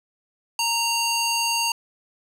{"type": "tone with band-pass filter", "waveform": "square", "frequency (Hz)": 925, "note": "A#5", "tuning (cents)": -14, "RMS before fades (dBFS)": -23, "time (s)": [0.59, 1.72], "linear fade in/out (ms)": 2, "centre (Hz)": 5500, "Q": 0.79, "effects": []}